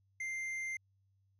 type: tone with tanh clipping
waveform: triangle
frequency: 2093 Hz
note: C7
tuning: in tune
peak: -38 dBFS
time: 0.2-0.77 s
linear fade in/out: 5 ms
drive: 11 dB
effects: added 97 Hz sine -70 dBFS peak until 1.39 s